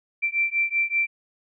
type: beating tone pair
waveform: sine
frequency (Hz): 2345 / 2350.2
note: D7 / D7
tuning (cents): -3 / +1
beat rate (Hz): 5.2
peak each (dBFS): -24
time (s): 0.22-1.07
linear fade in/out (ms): 20
effects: none